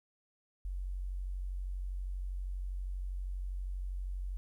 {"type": "tone", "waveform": "sine", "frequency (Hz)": 46.25, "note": "F#1", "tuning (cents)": 0, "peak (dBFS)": -35, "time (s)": [0.65, 4.37], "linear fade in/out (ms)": 0, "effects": ["12-bit"]}